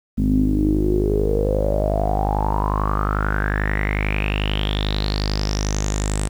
sawtooth tone with low-pass filter sweep, 51.2 Hz, G#1, 24 cents flat, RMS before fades -20 dBFS, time 0.17-6.29 s, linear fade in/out 20 ms, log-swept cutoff 230 to 8600 Hz, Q 10, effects 8-bit

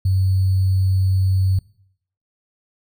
sine tone with sample-and-hold, 94.6 Hz, F#2, 39 cents sharp, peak -14 dBFS, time 0.05-1.59 s, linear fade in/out 5 ms, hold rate 4410 Hz, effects noise-tail reverb RT60 0.7 s tail -23 dB re dry

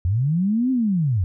sine linear two-way sweep, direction up then down, 82.41 to 265.5 to 82.41 Hz, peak -17 dBFS, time 0.05-1.24 s, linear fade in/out 0 ms, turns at 0.71 s, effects none

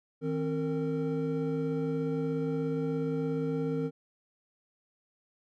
triangle tone cluster, 158.5 / 265.1 / 458.6 Hz, D#3 / C4 / A#4, +32 / +23 / -28 cents, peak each -31 dBFS, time 0.21-3.91 s, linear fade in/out 50 ms, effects none

